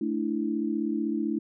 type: chord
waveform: sine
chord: A suspended fourth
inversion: none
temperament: equal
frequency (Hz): 220 / 293.7 / 329.6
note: A3 / D4 / E4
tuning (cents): 0 / 0 / 0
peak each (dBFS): -30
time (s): 0.01-1.39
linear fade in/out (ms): 5
effects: none